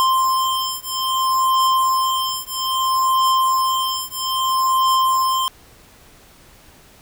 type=beating tone pair; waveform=square; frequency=1047 / 1047.61 Hz; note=C6 / C6; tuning=+1 / +2 cents; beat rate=0.61 Hz; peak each=-20 dBFS; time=0-5.48 s; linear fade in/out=0 ms; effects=pink hiss -48 dBFS RMS until 7.01 s